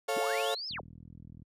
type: chord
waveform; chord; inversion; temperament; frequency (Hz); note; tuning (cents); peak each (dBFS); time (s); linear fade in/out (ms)
35% pulse; A augmented; none; equal with one note detuned; 440 / 549.6 / 698.5; A4 / C#5 / E#5; 0 / -15 / 0; -32; 0.08-0.55; 10
type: linear two-way sweep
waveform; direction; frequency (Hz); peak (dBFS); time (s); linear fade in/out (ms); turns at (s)
sine; up then down; 130.4 to 5340 to 130.4; -36; 0.16-0.81; 10; 0.68
type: click train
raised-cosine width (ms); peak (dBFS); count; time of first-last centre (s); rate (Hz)
5; -36; 30; 0.71-1.421; 40.8
effects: high-pass 80 Hz 12 dB/octave + resampled to 32000 Hz